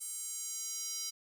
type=tone with high-pass filter sweep; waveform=square; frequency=440 Hz; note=A4; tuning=in tune; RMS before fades=-40 dBFS; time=0-1.11 s; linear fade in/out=20 ms; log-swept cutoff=8500 to 5300 Hz; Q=3.1; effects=none